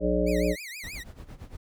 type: harmonic tone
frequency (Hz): 60.3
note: B1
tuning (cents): -41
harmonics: 1 / 3 / 5 / 7 / 9 / 10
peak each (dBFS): -29 / -29 / -29 / -29 / -29 / -29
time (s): 0-0.56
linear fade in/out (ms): 50
type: tone with vibrato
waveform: sawtooth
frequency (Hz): 2165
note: C#7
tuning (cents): -41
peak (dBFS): -34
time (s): 0.26-1.04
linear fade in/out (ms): 20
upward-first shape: triangle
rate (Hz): 6.3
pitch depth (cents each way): 290
type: noise with tremolo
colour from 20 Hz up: brown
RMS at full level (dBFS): -40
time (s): 0.83-1.57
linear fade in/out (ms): 10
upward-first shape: sine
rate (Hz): 8.7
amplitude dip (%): 80
effects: none